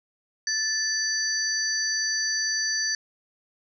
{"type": "tone cluster", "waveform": "sine", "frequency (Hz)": [1751, 4629, 5960], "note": ["A6", "D8", "F#8"], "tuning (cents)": [-9, -26, 12], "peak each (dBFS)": -28, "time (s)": [0.47, 2.95], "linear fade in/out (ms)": 2, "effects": []}